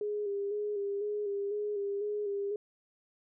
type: tone with vibrato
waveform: sine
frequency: 408.8 Hz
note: G#4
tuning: 27 cents flat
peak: -31 dBFS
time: 0.01-2.56 s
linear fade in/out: 2 ms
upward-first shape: square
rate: 2 Hz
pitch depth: 33 cents each way
effects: none